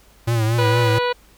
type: tone with vibrato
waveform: square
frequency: 113.4 Hz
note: A#2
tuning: 47 cents flat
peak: -17 dBFS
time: 0.27-0.99 s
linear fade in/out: 10 ms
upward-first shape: triangle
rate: 4.3 Hz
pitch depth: 86 cents each way
type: harmonic tone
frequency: 490.1 Hz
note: B4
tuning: 13 cents flat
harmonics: 1 / 2 / 3 / 4 / 5 / 6 / 7 / 8 / 9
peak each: -20 / -23 / -28 / -32 / -32 / -33 / -38 / -34 / -36 dBFS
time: 0.58-1.13 s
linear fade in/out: 10 ms
effects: added 50 Hz sine -53 dBFS peak until 1.37 s + pink hiss -53 dBFS RMS until 1.37 s